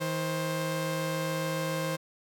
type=tone pair together; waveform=sawtooth; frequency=160 / 527.1 Hz; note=D#3 / C5; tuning=+49 / +13 cents; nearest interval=octave + major sixth; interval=2064 cents; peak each=-28 dBFS; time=0-1.97 s; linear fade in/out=20 ms; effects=none